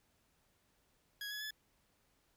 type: tone with pitch steps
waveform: 20% pulse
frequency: 1661.2 / 1690.2 / 1719.8 Hz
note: G#6 / G#6 / A6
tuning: 0 / +30 / -40 cents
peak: -36 dBFS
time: 1.21-1.507 s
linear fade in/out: 2 ms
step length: 99 ms
effects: pink hiss -75 dBFS RMS until 2.36 s